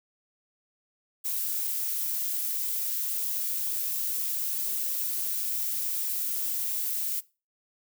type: noise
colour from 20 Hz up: violet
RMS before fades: -30 dBFS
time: 1.24-7.21 s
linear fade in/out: 20 ms
effects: noise-tail reverb RT60 0.3 s tail -21 dB re dry